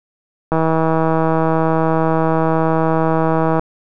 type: click train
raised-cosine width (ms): 1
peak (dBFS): -3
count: 496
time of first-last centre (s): 0.52-3.595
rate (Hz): 161
effects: none